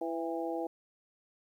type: harmonic tone with a mistuned harmonic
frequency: 166.4 Hz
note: E3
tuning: 17 cents sharp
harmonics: 2 / 3 / 4 / 5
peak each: -36 / -38 / -39 / -40 dBFS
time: 0.01-0.67 s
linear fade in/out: 5 ms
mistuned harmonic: 5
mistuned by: -43 cents
effects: 11-bit